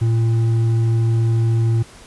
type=tone with hard clipping; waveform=triangle; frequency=114.2 Hz; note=A#2; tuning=35 cents flat; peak=-15 dBFS; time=0.01-1.83 s; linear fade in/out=10 ms; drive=8 dB; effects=pink hiss -43 dBFS RMS until 2.06 s + resampled to 24000 Hz